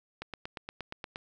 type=click train; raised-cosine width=0.3 ms; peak=-22 dBFS; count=9; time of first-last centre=0.22-1.159 s; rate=8.52 Hz; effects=none